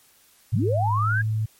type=linear sweep; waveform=sine; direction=up; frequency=75.2 to 1662 Hz; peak=-22 dBFS; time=0.52-1.22 s; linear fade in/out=10 ms
type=tone with pitch glide; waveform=sine; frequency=105.6 to 109.13 Hz; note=G#2 to A2; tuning=+29 to -14 cents; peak=-21 dBFS; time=0.53-1.46 s; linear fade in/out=10 ms; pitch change=+57 cents; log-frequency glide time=0.95-1.19 s
effects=white hiss -57 dBFS RMS until 1.59 s + MP3 64 kbps